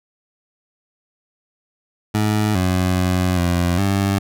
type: tone with pitch steps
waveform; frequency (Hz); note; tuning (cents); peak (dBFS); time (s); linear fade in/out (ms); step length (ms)
20% pulse; 106.3 / 91.8 / 91.3 / 87.6 / 98.5; G#2 / F#2 / F#2 / F2 / G2; +41 / -13 / -23 / +6 / +9; -11; 2.14-4.19; 10; 410
effects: none